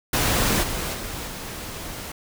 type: noise with level steps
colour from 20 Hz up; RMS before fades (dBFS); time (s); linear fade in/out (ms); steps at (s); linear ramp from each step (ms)
pink; -21 / -28 / -32 / -34; 0.13-2.12; 5; 0.62 / 0.93 / 1.26; 20
effects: none